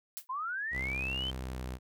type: noise with exponential decay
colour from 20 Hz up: blue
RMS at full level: -36 dBFS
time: 0.17-0.27 s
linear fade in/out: 0 ms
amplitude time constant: 21 ms
type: linear sweep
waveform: sine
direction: up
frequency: 987.8 to 3127 Hz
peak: -33 dBFS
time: 0.29-1.31 s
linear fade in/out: 10 ms
type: tone with pitch glide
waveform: sawtooth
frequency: 65.41 to 63.47 Hz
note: C2 to B1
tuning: 0 to +48 cents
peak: -33 dBFS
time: 0.71-1.79 s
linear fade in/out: 50 ms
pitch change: -52 cents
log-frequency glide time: 1.15-1.59 s
effects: none